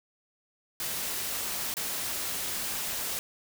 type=noise with dropouts; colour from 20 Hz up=white; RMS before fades=-33 dBFS; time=0.8-3.19 s; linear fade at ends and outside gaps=1 ms; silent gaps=1.74-1.768 s; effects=none